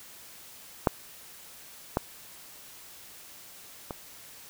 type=clicks; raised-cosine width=1 ms; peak=-6 / -10 / -20 dBFS; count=3; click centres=0.872 / 1.971 / 3.908 s; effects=white hiss -49 dBFS RMS until 4.49 s